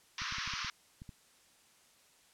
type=band-pass noise; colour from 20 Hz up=pink; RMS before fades=-39 dBFS; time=0.18-0.7 s; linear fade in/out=2 ms; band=1000 to 6100 Hz; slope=96 dB/octave
type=clicks; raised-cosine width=5 ms; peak=-35 dBFS; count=8; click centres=0.219 / 0.324 / 0.384 / 0.476 / 0.537 / 0.647 / 1.019 / 1.092 s
effects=white hiss -65 dBFS RMS until 2.33 s + low-pass 10000 Hz 12 dB/octave